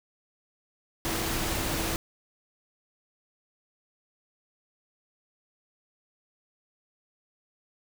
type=tone in noise; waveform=sine; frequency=330 Hz; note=E4; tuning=2 cents sharp; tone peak=-37 dBFS; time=1.05-1.96 s; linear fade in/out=0 ms; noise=pink; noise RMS=-30 dBFS; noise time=1.05-1.96 s; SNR=-10 dB; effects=none